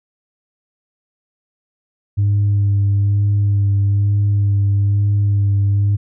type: tone with vibrato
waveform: sine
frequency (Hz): 101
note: G#2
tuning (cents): -48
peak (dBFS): -10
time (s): 2.17-5.97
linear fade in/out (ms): 20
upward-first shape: sine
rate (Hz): 1.1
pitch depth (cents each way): 18
effects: tanh soft clip ceiling -10 dBFS